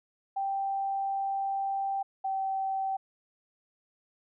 sine tone pair in turn, 784 / 772.3 Hz, G5 / G5, 0 / -26 cents, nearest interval unison, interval 26 cents, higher first, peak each -28 dBFS, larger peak neither, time 0.36-2.03 / 2.24-2.97 s, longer first, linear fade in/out 10 ms, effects none

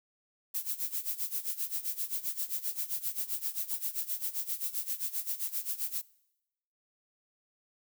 violet noise with tremolo, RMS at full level -32 dBFS, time 0.54-6.02 s, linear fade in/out 10 ms, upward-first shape sine, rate 7.6 Hz, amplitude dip 85%, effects noise-tail reverb RT60 0.9 s tail -23 dB re dry

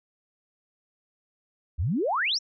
sine exponential sweep, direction up, 66.4 to 6020 Hz, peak -23 dBFS, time 1.78-2.39 s, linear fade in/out 20 ms, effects none

